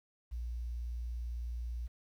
sine tone with quantisation, 59.1 Hz, A#1, 24 cents sharp, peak -36 dBFS, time 0.31-1.88 s, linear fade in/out 20 ms, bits 11, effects none

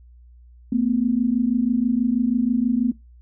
sine tone pair together, 226.5 / 252.7 Hz, A#3 / B3, -50 / +40 cents, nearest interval major second, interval 190 cents, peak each -20 dBFS, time 0.72-2.92 s, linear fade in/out 5 ms, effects noise-tail reverb RT60 0.2 s tail -21 dB re dry + added 60 Hz sine -45 dBFS peak until 3.21 s

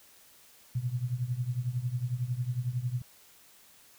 sine tone with tremolo, 123.47 Hz, B2, in tune, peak -25 dBFS, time 0.75-3.02 s, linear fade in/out 5 ms, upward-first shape triangle, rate 11 Hz, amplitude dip 90%, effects white hiss -58 dBFS RMS until 3.98 s

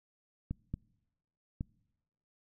clicks, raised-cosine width 5 ms, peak -23 dBFS, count 3, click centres 0.51 / 0.74 / 1.609 s, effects noise-tail reverb RT60 1.0 s tail -26 dB re dry

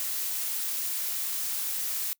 blue noise, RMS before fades -31 dBFS, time 0-2.13 s, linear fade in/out 0 ms, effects noise-tail reverb RT60 0.1 s tail -25 dB re dry

